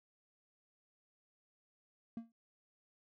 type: tone with exponential decay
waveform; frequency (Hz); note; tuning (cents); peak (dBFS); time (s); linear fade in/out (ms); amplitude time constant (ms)
triangle; 229.5; A#3; -27; -35; 2.17-2.32; 2; 31
effects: none